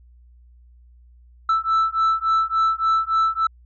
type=beating tone pair; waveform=sine; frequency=1319 / 1322.5 Hz; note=E6 / E6; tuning=+1 / +5 cents; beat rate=3.5 Hz; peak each=-18 dBFS; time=1.49-3.47 s; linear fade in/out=5 ms; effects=tanh soft clip ceiling -14 dBFS + added 60 Hz sine -47 dBFS peak until 3.65 s